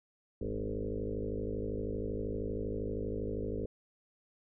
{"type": "tone with frequency modulation", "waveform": "sine", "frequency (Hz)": 246.9, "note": "B3", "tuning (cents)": 0, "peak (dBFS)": -33, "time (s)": [0.41, 3.66], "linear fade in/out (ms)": 5, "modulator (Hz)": 52.7, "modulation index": 4.7, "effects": []}